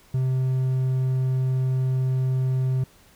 triangle tone, 130 Hz, C3, 11 cents flat, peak -18 dBFS, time 0.14-2.84 s, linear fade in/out 5 ms, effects pink hiss -55 dBFS RMS until 3.15 s

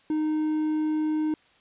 triangle tone, 308.8 Hz, D#4, 13 cents flat, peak -21 dBFS, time 0.1-1.34 s, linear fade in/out 2 ms, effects white hiss -60 dBFS RMS until 1.6 s + resampled to 8000 Hz

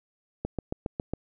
click train, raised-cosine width 2 ms, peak -16 dBFS, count 6, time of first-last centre 0.45-1.136 s, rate 7.29 Hz, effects none

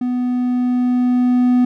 triangle tone with level ramp, 248.2 Hz, B3, 9 cents sharp, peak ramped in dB -15 to -8 dBFS, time 0.01-1.65 s, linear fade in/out 5 ms, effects none

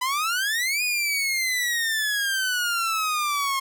sawtooth exponential two-way sweep, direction up then down, 987.8 to 2494 to 1072 Hz, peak -19 dBFS, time 0.01-3.6 s, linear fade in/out 10 ms, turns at 0.83 s, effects none

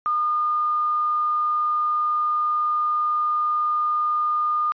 sine tone with quantisation, 1217 Hz, D#6, 39 cents flat, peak -19 dBFS, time 0.06-4.72 s, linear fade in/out 0 ms, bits 8, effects resampled to 11025 Hz

